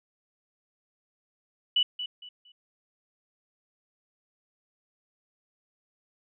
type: tone with echo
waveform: sine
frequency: 2960 Hz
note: F#7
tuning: in tune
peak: -20 dBFS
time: 1.76-1.83 s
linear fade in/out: 5 ms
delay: 230 ms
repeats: 3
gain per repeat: -11 dB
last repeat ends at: 2.52 s
effects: none